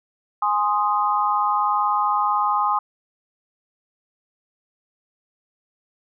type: chord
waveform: sine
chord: Ab major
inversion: none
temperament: equal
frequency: 830.6 / 1046.5 / 1244.5 Hz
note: Ab5 / C6 / Eb6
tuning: 0 / 0 / 0 cents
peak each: -22 dBFS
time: 0.42-2.79 s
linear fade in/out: 5 ms
effects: none